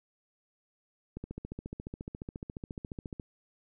click train, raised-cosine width 3 ms, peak -26 dBFS, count 30, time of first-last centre 1.17-3.198 s, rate 14.3 Hz, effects none

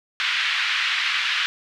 white band-pass noise, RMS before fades -23 dBFS, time 0.2-1.46 s, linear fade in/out 0 ms, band 1400 to 3400 Hz, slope 24 dB/octave, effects none

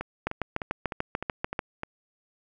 two click trains, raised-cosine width 0.5 ms, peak -17 / -12 dBFS, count 7 / 10, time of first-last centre 0.01-1.834 / 0.27-1.592 s, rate 3.29 / 6.81 Hz, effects none

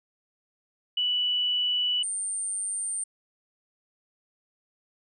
sine tone pair in turn, 2960 / 8901 Hz, F#7 / C#9, 0 / +6 cents, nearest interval octave + perfect fifth, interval 1906 cents, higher second, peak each -23 / -28 dBFS, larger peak first, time 0.97-2.03 / 2.03-3.04 s, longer first, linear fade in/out 5 ms, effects none

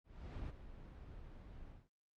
brown noise with ADSR envelope, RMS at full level -43 dBFS, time 0.04-1.89 s, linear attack 450 ms, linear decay 24 ms, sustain -10 dB, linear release 210 ms, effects low-pass 4000 Hz 12 dB/octave + Opus 48 kbps

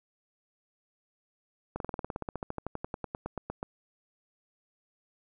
slowing click train, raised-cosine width 1 ms, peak -20 dBFS, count 25, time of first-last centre 1.76-3.629 s, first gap 42 ms, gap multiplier 1.05, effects none

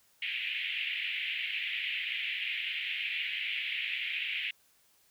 pink band-pass noise, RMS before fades -35 dBFS, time 0.22-4.51 s, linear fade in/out 5 ms, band 2100 to 3100 Hz, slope 48 dB/octave, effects white hiss -67 dBFS RMS until 5.1 s

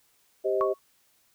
sine chord, C minor, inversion second, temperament just, 392.4 / 523.3 / 627.9 Hz, G4 / C5 / Eb5, +2 / 0 / +16 cents, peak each -26 / -30 / -28 dBFS, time 0.44-0.74 s, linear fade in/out 20 ms
sine tone with exponential decay, 1110 Hz, C#6, 2 cents sharp, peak -21 dBFS, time 0.61-0.79 s, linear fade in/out 0 ms, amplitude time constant 37 ms
effects white hiss -66 dBFS RMS until 1.34 s

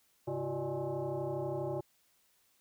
sine tone with frequency modulation, 103.83 Hz, G#2, in tune, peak -33 dBFS, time 0.27-1.81 s, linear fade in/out 10 ms, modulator 240 Hz, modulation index 2.7, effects white hiss -71 dBFS RMS until 2.6 s

